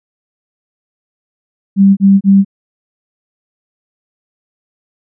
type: tone bursts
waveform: sine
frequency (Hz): 196.3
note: G3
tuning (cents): +3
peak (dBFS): -3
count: 3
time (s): 1.76-2.448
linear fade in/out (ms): 50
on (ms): 210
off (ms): 29
effects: none